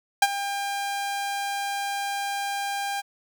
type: tone with ADSR envelope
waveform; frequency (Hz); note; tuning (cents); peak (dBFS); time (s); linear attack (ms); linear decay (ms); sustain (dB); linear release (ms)
sawtooth; 800; G5; +35; -9; 0.22-3.02; 5; 41; -14; 26
effects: none